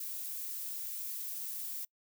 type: noise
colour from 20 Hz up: violet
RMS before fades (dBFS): -40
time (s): 0-1.85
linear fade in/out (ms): 5
effects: noise-tail reverb RT60 0.1 s tail -26 dB re dry